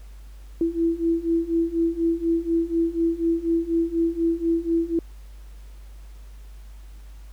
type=beating tone pair; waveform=sine; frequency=330.7 / 334.8 Hz; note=E4 / E4; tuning=+6 / +27 cents; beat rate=4.1 Hz; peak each=-24 / -22 dBFS; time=0.61-4.99 s; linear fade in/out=2 ms; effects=added 50 Hz sine -39 dBFS peak until 7.32 s + pink hiss -57 dBFS RMS until 7.32 s